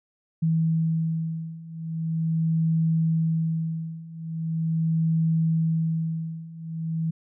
sine beating tone pair, 161.9 / 162.31 Hz, E3 / E3, -31 / -27 cents, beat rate 0.41 Hz, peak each -26 / -24 dBFS, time 0.42-7.11 s, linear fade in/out 10 ms, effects none

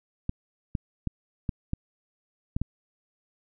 clicks, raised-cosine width 5 ms, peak -15 dBFS, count 7, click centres 0.294 / 0.752 / 1.073 / 1.492 / 1.734 / 2.565 / 2.616 s, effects none

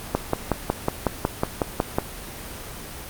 click train, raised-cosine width 1 ms, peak -5 dBFS, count 11, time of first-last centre 0.15-1.985 s, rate 5.45 Hz, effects pink hiss -36 dBFS RMS until 3.09 s + Opus 24 kbps

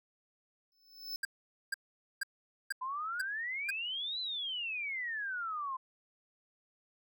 square tone with exponential growth, 5260 Hz, E8, 5 cents flat, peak -35 dBFS, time 0.72-1.16 s, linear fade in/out 1 ms, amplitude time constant 94 ms
square tone bursts, 1602 Hz, G6, 37 cents sharp, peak -32 dBFS, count 6, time 1.23-3.706 s, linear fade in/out 5 ms, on 21 ms, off 470 ms
sine exponential two-way sweep, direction up then down, 1000 to 4072 to 1025 Hz, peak -35 dBFS, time 2.81-5.77 s, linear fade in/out 10 ms, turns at 4.2 s
effects none

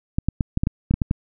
clicks, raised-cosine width 5 ms, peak -7 dBFS, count 10, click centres 0.185 / 0.286 / 0.408 / 0.574 / 0.635 / 0.671 / 0.91 / 0.94 / 1.018 / 1.111 s, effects none

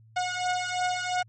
sawtooth beating tone pair, 725 / 727.9 Hz, F#5 / F#5, -35 / -29 cents, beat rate 2.9 Hz, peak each -25 / -26 dBFS, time 0.16-1.23 s, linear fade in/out 10 ms, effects added 111 Hz sine -52 dBFS peak until 1.28 s + MP3 32 kbps

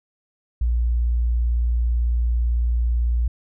sine tone, 59 Hz, A#1, 22 cents sharp, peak -17 dBFS, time 0.61-3.28 s, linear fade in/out 5 ms, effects none

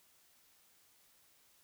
silence, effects white hiss -68 dBFS RMS until 1.63 s

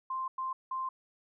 sine tone bursts at uneven times, 1046.5 Hz, C6, in tune, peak -32 dBFS, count 3, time 0.1-0.28 / 0.38-0.53 / 0.71-0.89 s, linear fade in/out 5 ms, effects none

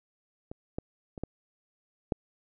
clicks, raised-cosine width 2 ms, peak -26 / -19 / -27 / -19 / -13 dBFS, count 5, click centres 0.515 / 0.785 / 1.178 / 1.236 / 2.122 s, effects none

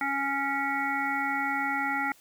harmonic tone, 277.2 Hz, C#4, in tune, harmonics 1 / 3 / 5 / 7 / 8, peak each -35 / -31 / -32 / -32 / -35 dBFS, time 0.01-2.12 s, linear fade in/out 2 ms, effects white hiss -58 dBFS RMS until 2.2 s

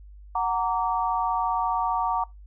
sine chord, Gb augmented, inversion none, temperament just, 740 / 925 / 1156.2 Hz, Gb5 / Bb5 / D6, 0 / -14 / -27 cents, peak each -27 / -26 / -28 dBFS, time 0.35-2.24 s, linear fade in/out 5 ms, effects noise-tail reverb RT60 0.2 s tail -23 dB re dry + added 50 Hz sine -43 dBFS peak until 2.46 s

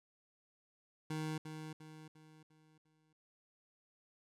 25% pulse tone with echo, 156 Hz, D#3, 5 cents sharp, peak -34 dBFS, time 1.1-1.38 s, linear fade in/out 5 ms, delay 350 ms, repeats 5, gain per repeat -7 dB, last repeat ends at 3.13 s, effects low-pass 11000 Hz 12 dB/octave

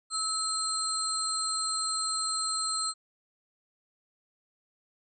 sine tone cluster, 1298 / 4175 / 7510 / 8090 Hz, E6 / C8 / A#8 / B8, -27 / -5 / +12 / +41 cents, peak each -34 / -32 / -39 / -33 dBFS, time 0.1-2.94 s, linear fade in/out 50 ms, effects none

